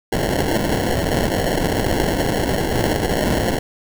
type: noise with sample-and-hold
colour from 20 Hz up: violet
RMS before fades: -19 dBFS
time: 0.12-3.59 s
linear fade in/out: 5 ms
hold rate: 1225 Hz
effects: none